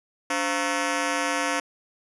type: ring-modulated tone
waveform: 10% pulse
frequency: 405.1 Hz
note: G#4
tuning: 43 cents flat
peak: -12 dBFS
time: 0.3-1.6 s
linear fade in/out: 5 ms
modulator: 116 Hz
effects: resampled to 24000 Hz